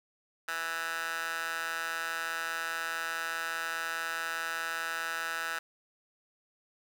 15% pulse tone with high-pass filter, 164.81 Hz, E3, in tune, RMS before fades -35 dBFS, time 0.48-5.59 s, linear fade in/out 5 ms, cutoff 1300 Hz, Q 3.3, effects none

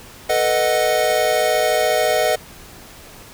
square chord, B dominant seventh, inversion third, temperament equal with one note detuned, 440 / 493.9 / 622.3 / 737 Hz, A4 / B4 / D#5 / F#5, 0 / 0 / 0 / -7 cents, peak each -25 / -23 / -19 / -22 dBFS, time 0.29-2.36 s, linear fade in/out 10 ms, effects pink hiss -41 dBFS RMS until 3.33 s

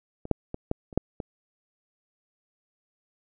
clicks, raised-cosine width 2 ms, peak -24 / -8 / -19 / -12 / -29 / -7 / -19 dBFS, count 7, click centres 0.254 / 0.313 / 0.544 / 0.714 / 0.928 / 0.976 / 1.202 s, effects none

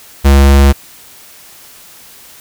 square tone, 69.3 Hz, C#2, in tune, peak -4 dBFS, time 0.24-0.73 s, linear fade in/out 20 ms, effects white hiss -38 dBFS RMS until 2.4 s

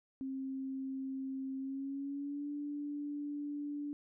sine tone with pitch glide, 266.7 to 290.8 Hz, C4 to D4, +33 to -17 cents, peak -37 dBFS, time 0.21-3.93 s, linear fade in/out 0 ms, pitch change +150 cents, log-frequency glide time 1.58-2.5 s, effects none

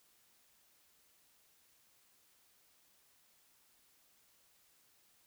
silence, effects white hiss -70 dBFS RMS until 5.26 s

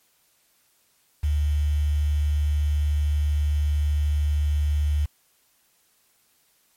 sine tone with quantisation, 73.9 Hz, D2, 11 cents sharp, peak -19 dBFS, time 1.23-5.06 s, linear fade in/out 10 ms, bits 7, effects white hiss -64 dBFS RMS until 6.76 s + MP3 64 kbps

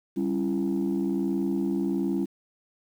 sine chord, C# diminished, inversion second, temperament equal with one note detuned, 196 / 277.2 / 337.1 Hz, G3 / C#4 / E4, 0 / 0 / +39 cents, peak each -27 dBFS, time 0.16-2.26 s, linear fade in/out 20 ms, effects tanh soft clip ceiling -19 dBFS + 9-bit

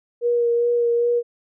sine tone with vibrato, 474.8 Hz, A#4, 32 cents sharp, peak -16 dBFS, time 0.21-1.23 s, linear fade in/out 50 ms, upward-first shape sine, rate 2.5 Hz, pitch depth 16 cents each way, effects none

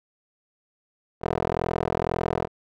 15% pulse tone with band-pass filter, 42.02 Hz, E1, 34 cents sharp, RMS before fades -26 dBFS, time 1.21-2.48 s, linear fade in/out 50 ms, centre 600 Hz, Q 1.3, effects none

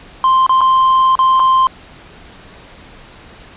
triangle tone with dropouts, 1046.5 Hz, C6, in tune, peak -6 dBFS, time 0.24-1.67 s, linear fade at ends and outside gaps 1 ms, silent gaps 0.465-0.494 / 0.608-0.614 / 1.154-1.19 / 1.396-1.4 s, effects pink hiss -39 dBFS RMS until 3.56 s + resampled to 8000 Hz

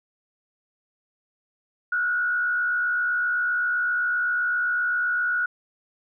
sine tone with frequency modulation, 1454 Hz, F#6, 31 cents flat, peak -21 dBFS, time 1.92-5.46 s, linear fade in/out 5 ms, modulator 67.7 Hz, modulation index 0.66, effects none

